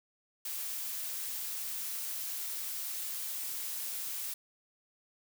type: noise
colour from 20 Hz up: blue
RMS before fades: -38 dBFS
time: 0.45-4.34 s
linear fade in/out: 5 ms
effects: none